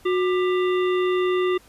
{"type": "harmonic tone with a mistuned harmonic", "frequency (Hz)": 396.2, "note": "G4", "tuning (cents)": 18, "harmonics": [1, 3, 5, 7, 9], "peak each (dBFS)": [-19, -29, -33, -36, -38], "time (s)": [0.05, 1.58], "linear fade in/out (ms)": 10, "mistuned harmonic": 1, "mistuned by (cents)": -140, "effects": ["pink hiss -53 dBFS RMS until 1.68 s", "resampled to 32000 Hz"]}